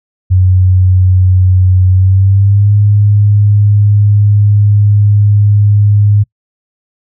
sine tone with pitch glide, 92.5 to 103.23 Hz, F#2 to G#2, 0 to -10 cents, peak -4 dBFS, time 0.3-6.24 s, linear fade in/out 20 ms, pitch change +190 cents, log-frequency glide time 1.89-2.73 s, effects noise-tail reverb RT60 0.1 s tail -25 dB re dry

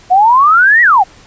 sine exponential two-way sweep, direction up then down, 712 to 1964 to 712 Hz, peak -4 dBFS, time 0.1-1.04 s, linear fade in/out 20 ms, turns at 0.82 s, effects pink hiss -41 dBFS RMS until 1.26 s + resampled to 16000 Hz

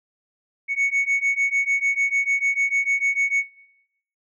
sine beating tone pair, 2217 / 2223.7 Hz, C#7 / C#7, 0 / +5 cents, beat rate 6.7 Hz, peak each -20 dBFS, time 0.68-3.44 s, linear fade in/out 50 ms, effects noise-tail reverb RT60 0.8 s tail -19 dB re dry + tanh soft clip ceiling -16 dBFS

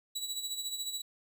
25% pulse tone with tremolo, 3923 Hz, B7, 12 cents flat, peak -29 dBFS, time 0.15-1.02 s, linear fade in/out 10 ms, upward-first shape sine, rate 14 Hz, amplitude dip 60%, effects none

